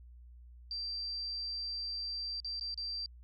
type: tone with dropouts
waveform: sine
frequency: 4699 Hz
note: D8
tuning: in tune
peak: -36 dBFS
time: 0.71-3.06 s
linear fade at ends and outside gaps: 1 ms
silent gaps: 2.402-2.446 / 2.597-2.61 / 2.743-2.776 s
effects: added 60 Hz sine -51 dBFS peak until 3.23 s